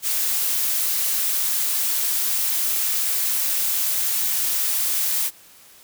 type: noise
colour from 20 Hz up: blue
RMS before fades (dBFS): -22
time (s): 0.02-5.31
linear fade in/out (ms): 50
effects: white hiss -49 dBFS RMS until 5.83 s

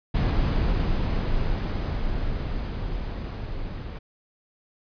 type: noise with level ramp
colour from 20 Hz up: brown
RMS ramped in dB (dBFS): -21 to -33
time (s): 0.14-3.99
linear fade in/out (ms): 10
effects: resampled to 11025 Hz

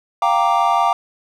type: chord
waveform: triangle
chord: G minor seventh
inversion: third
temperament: equal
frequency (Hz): 698.5 / 784 / 932.3 / 1174.7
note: F5 / G5 / Bb5 / D6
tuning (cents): 0 / 0 / 0 / 0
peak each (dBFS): -17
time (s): 0.22-0.93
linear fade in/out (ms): 2
effects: none

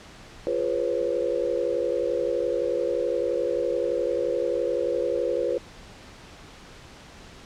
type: chord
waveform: sine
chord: C# dominant seventh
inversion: first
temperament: equal with one note detuned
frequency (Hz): 349.2 / 415.3 / 493.9 / 545.5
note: E#4 / G#4 / B4 / C#5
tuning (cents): 0 / 0 / 0 / -28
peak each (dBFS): -30 / -31 / -26 / -28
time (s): 0.47-5.58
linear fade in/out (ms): 0
effects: pink hiss -46 dBFS RMS until 7.45 s + low-pass 6000 Hz 12 dB/octave

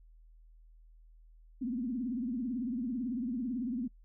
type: tone with vibrato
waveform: sine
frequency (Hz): 244.7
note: B3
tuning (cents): -16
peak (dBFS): -32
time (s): 1.61-3.88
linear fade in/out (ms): 10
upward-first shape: triangle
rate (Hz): 18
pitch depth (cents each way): 210
effects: noise-tail reverb RT60 0.1 s tail -26 dB re dry + added 40 Hz sine -55 dBFS peak until 4.04 s

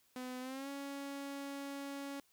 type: tone with pitch glide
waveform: sawtooth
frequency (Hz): 253 to 279.1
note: B3 to C#4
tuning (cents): +42 to +12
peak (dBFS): -38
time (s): 0.16-2.2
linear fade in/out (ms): 2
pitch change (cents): +170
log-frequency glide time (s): 0.4-0.69
effects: white hiss -72 dBFS RMS until 2.32 s

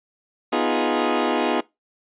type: chord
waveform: 20% pulse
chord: F half-diminished seventh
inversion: second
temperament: equal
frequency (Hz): 246.9 / 311.1 / 349.2 / 415.3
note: Cb4 / Eb4 / F4 / Ab4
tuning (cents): 0 / 0 / 0 / 0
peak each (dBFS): -20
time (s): 0.52-1.61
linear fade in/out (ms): 10
effects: noise-tail reverb RT60 0.2 s tail -21 dB re dry + resampled to 8000 Hz

